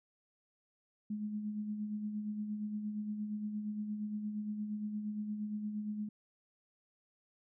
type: tone with tremolo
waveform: sine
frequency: 210.7 Hz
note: G#3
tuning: 25 cents sharp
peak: -34 dBFS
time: 1.1-6.09 s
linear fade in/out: 5 ms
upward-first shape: sine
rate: 8.6 Hz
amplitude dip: 45%
effects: none